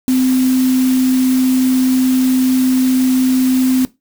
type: tone in noise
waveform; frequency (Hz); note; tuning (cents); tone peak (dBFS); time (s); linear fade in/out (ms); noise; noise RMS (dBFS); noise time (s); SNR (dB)
sine; 257.4; C4; -28; -10; 0.08-3.85; 0; white; -27; 0.08-3.85; +14
effects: noise-tail reverb RT60 0.2 s tail -18 dB re dry